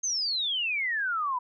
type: exponential sweep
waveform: sine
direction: down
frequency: 6460 to 967 Hz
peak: -26 dBFS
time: 0.03-1.39 s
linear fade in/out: 10 ms
effects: none